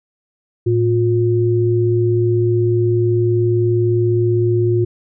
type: tone pair together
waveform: sine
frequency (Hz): 112 / 355.6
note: A2 / F4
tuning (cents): +31 / +31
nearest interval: octave + minor sixth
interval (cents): 2000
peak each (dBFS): -15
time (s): 0.66-4.85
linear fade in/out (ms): 10
effects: none